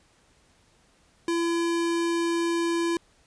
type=tone; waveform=square; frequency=337.8 Hz; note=E4; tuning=42 cents sharp; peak=-24 dBFS; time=1.28-2.97 s; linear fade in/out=2 ms; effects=pink hiss -62 dBFS RMS until 3.26 s + resampled to 22050 Hz